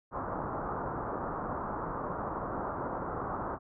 white low-pass noise, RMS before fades -36 dBFS, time 0.11-3.59 s, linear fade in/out 50 ms, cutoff 1300 Hz, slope 48 dB/octave, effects none

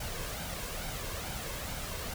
pink noise with flanger, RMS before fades -38 dBFS, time 0-2.14 s, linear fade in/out 5 ms, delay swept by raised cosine 1.3 to 1.91 ms, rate 2.3 Hz, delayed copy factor +0.5, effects none

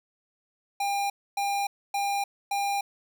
square tone bursts, 802 Hz, G5, 39 cents sharp, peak -26 dBFS, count 4, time 0.8-2.81 s, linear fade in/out 5 ms, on 300 ms, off 270 ms, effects none

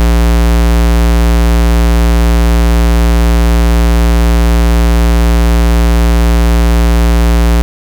square tone, 58 Hz, A#1, 8 cents flat, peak -6 dBFS, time 0-7.62 s, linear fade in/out 0 ms, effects none

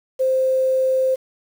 sine tone with quantisation, 522 Hz, C5, 4 cents flat, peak -15 dBFS, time 0.19-1.16 s, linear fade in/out 20 ms, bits 7, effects none

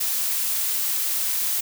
blue noise, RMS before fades -24 dBFS, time 0-1.61 s, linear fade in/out 10 ms, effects none

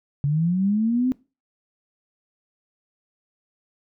sine linear sweep, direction up, 138.59 to 261.6 Hz, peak -18 dBFS, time 0.24-1.12 s, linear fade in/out 0 ms, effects noise-tail reverb RT60 0.3 s tail -21 dB re dry

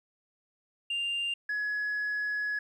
sine tone pair in turn, 2794 / 1686.8 Hz, F7 / G#6, 0 / +26 cents, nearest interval major sixth, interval 874 cents, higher first, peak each -27 dBFS, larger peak neither, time 0.9-1.34 / 1.49-2.59 s, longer second, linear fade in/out 5 ms, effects tanh soft clip ceiling -27 dBFS + 11-bit

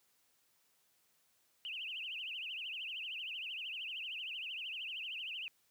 sine tone with vibrato, 2794 Hz, F7, in tune, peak -40 dBFS, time 1.65-5.48 s, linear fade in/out 0 ms, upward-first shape triangle, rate 13 Hz, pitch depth 230 cents each way, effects white hiss -74 dBFS RMS until 5.7 s + high-pass 60 Hz 12 dB/octave

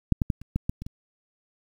clicks, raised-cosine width 5 ms, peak -6 / -10 / -11 / -29 / -12 / -13 / -23 / -23 dBFS, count 8, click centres 0.123 / 0.218 / 0.302 / 0.416 / 0.56 / 0.695 / 0.82 / 0.865 s, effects 8-bit

